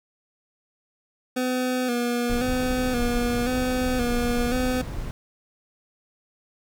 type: tone with vibrato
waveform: 25% pulse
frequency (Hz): 246.9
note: B3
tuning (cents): 0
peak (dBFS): -19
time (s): 1.36-4.82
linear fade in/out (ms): 10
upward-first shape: square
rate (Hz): 0.95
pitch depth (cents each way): 44
type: noise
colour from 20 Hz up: brown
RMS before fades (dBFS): -30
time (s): 2.29-5.11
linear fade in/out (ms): 0
effects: none